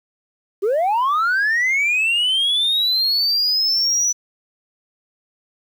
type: linear sweep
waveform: sine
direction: up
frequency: 370 to 5960 Hz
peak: -13 dBFS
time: 0.62-4.13 s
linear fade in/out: 20 ms
effects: tanh soft clip ceiling -14 dBFS + 8-bit